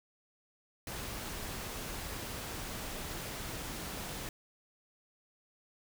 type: noise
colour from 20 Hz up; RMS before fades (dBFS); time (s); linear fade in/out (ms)
pink; -41; 0.87-4.29; 2
effects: none